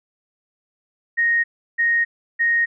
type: tone bursts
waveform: sine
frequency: 1864.7 Hz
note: A#6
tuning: in tune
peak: -15 dBFS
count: 3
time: 1.17-2.66 s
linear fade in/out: 20 ms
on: 270 ms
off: 340 ms
effects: none